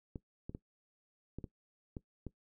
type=clicks; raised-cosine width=3 ms; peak=-29 dBFS; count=7; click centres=0.158 / 0.495 / 0.549 / 1.386 / 1.442 / 1.968 / 2.267 s; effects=noise-tail reverb RT60 0.1 s tail -18 dB re dry